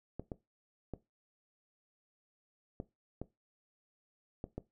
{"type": "clicks", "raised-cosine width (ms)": 2, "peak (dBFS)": -26, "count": 7, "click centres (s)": [0.196, 0.318, 0.937, 2.801, 3.216, 4.441, 4.58], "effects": ["noise-tail reverb RT60 0.2 s tail -17 dB re dry"]}